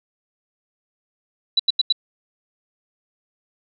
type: tone bursts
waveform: sine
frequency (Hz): 3951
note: B7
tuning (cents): 0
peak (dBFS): -13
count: 4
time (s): 1.57-1.925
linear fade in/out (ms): 5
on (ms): 25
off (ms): 85
effects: none